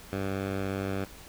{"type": "tone with low-pass filter", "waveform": "10% pulse", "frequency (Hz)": 97.1, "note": "G2", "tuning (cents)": -16, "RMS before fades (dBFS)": -32, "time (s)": [0.12, 1.05], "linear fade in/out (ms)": 10, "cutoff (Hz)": 2700, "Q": 0.74, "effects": ["added 50 Hz sine -54 dBFS peak until 1.28 s", "pink hiss -49 dBFS RMS until 1.28 s"]}